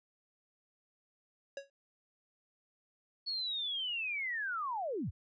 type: tone with exponential decay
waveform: square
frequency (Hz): 554.4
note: C#5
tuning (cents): 0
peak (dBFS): -37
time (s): 1.57-1.7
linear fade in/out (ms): 2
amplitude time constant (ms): 27
type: linear sweep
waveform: sine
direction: down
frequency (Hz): 4422 to 53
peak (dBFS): -34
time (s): 3.26-5.11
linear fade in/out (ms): 20
effects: resampled to 16000 Hz